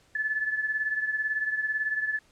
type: beating tone pair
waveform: sine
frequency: 1730 / 1748 Hz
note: A6 / A6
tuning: -30 / -12 cents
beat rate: 18 Hz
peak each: -27 / -33 dBFS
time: 0.15-2.19 s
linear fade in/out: 5 ms
effects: pink hiss -62 dBFS RMS until 2.31 s + low-pass 9000 Hz 12 dB/octave